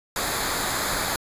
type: noise with comb filter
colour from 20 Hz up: pink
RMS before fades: -26 dBFS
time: 0.16-1.16 s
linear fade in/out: 2 ms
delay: 0.35 ms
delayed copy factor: -0.65
effects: resampled to 32000 Hz